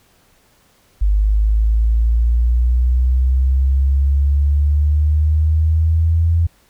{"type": "linear sweep", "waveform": "sine", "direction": "up", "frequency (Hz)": [50.2, 84.1], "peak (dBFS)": -11, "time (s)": [1.01, 6.47], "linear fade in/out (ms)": 10, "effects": ["pink hiss -55 dBFS RMS until 6.69 s"]}